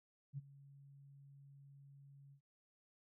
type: tone with ADSR envelope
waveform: sine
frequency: 139.5 Hz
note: C#3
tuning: 11 cents sharp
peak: -40 dBFS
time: 0.33-2.41 s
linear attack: 48 ms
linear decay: 26 ms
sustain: -18 dB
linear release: 88 ms
effects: none